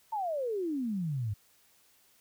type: exponential sweep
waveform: sine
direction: down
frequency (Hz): 911 to 98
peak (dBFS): -30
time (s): 0.12-1.34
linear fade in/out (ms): 10
effects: white hiss -65 dBFS RMS until 2.2 s